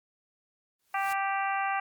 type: noise with exponential growth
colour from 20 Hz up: white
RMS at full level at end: -40 dBFS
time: 0.79-1.13 s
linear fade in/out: 5 ms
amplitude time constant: 72 ms
type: harmonic tone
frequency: 392 Hz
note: G4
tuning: in tune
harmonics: 2 / 3 / 4 / 5 / 6 / 7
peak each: -29 / -33 / -35 / -37 / -39 / -40 dBFS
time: 0.94-1.8 s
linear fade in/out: 5 ms
effects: MP3 96 kbps